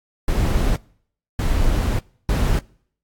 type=noise bursts at uneven times; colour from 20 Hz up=brown; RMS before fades=-18 dBFS; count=3; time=0.28-0.76 / 1.39-1.99 / 2.29-2.59 s; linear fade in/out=2 ms; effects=noise-tail reverb RT60 0.6 s tail -24 dB re dry + AAC 64 kbps